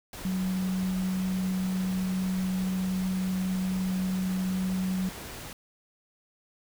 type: tone in noise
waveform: sine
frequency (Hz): 186.4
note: F#3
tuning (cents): +13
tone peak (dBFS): -26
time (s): 0.25-5.09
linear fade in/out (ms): 2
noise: pink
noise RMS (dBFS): -41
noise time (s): 0.13-5.53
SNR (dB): +12
effects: none